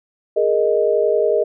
sine chord, Ab suspended second, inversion none, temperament equal, 415.3 / 466.2 / 622.3 Hz, Ab4 / Bb4 / Eb5, 0 / 0 / 0 cents, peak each -18 dBFS, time 0.36-1.44 s, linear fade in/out 10 ms, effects none

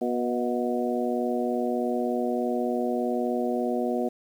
harmonic tone with a mistuned harmonic, 121.5 Hz, B2, 28 cents flat, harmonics 2 / 3 / 4 / 5 / 6, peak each -28 / -30 / -31 / -32 / -33 dBFS, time 0.01-4.09 s, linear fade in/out 10 ms, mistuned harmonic 5, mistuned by +51 cents, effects 9-bit

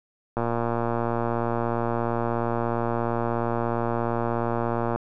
click train, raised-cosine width 1 ms, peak -12 dBFS, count 538, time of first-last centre 0.37-4.96 s, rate 117 Hz, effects none

